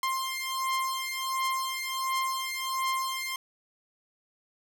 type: beating tone pair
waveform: sawtooth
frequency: 1053 / 1054.4 Hz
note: C6 / C6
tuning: +11 / +13 cents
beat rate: 1.4 Hz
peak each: -28 dBFS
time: 0.03-3.36 s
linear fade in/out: 2 ms
effects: none